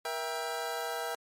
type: chord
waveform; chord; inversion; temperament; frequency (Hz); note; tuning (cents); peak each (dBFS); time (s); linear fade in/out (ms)
25% pulse; E diminished; second; just; 474.7 / 659.3 / 791.1; Bb4 / E5 / G5; +31 / 0 / +16; -34; 0.05-1.15; 2
effects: MP3 64 kbps